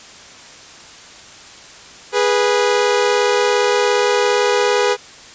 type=tone pair together; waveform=sawtooth; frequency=412.9 / 490.3 Hz; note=G#4 / B4; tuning=-10 / -13 cents; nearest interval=minor third; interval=297 cents; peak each=-12 dBFS; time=2.12-4.97 s; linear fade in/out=50 ms; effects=white hiss -39 dBFS RMS until 5.34 s + resampled to 16000 Hz